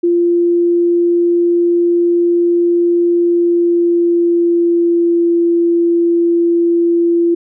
sine tone with pitch glide, 345.6 to 340.8 Hz, F4 to F4, -18 to -42 cents, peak -9 dBFS, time 0.03-7.35 s, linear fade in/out 10 ms, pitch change -24 cents, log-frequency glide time 3.13-5.34 s, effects none

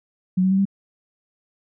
sine tone with pitch steps, 184.4 / 188.38 / 192.45 / 196.61 Hz, F#3 / F#3 / G3 / G3, -6 / +31 / -32 / +5 cents, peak -15 dBFS, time 0.37-0.654 s, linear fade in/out 10 ms, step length 71 ms, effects none

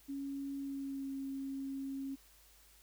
sine tone with pitch glide, 277.2 to 271.7 Hz, C#4 to C#4, 0 to -35 cents, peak -38 dBFS, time 0.08-2.16 s, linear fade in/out 20 ms, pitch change -35 cents, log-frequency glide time 0.58-1.11 s, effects added 50 Hz sine -66 dBFS peak until 2.82 s + white hiss -64 dBFS RMS until 2.82 s

